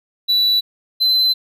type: tone pair in turn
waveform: triangle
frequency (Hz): 3951 / 4055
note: B7 / B7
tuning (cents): 0 / +45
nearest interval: unison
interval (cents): 45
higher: second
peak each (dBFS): -11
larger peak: neither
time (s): 0.28-0.61 / 1-1.34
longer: second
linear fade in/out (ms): 20
effects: none